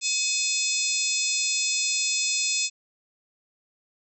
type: harmonic tone with a mistuned harmonic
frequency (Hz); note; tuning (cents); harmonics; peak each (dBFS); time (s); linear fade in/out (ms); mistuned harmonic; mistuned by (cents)
849; G#5; +38; 3 / 4 / 5 / 6 / 7 / 8 / 9; -29 / -33 / -33 / -30 / -32 / -31 / -29; 0.01-2.7; 50; 4; +73
effects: none